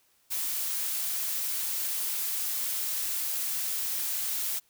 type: noise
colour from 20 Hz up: blue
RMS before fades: -31 dBFS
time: 0.3-4.6 s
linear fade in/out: 20 ms
effects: white hiss -67 dBFS RMS until 4.69 s